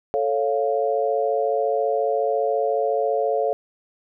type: chord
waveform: sine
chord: A augmented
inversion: none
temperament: equal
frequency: 440 / 554.4 / 698.5 Hz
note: A4 / C#5 / E#5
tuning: 0 / 0 / 0 cents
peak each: -23 / -23 / -24 dBFS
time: 0.14-3.53 s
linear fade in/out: 0 ms
effects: none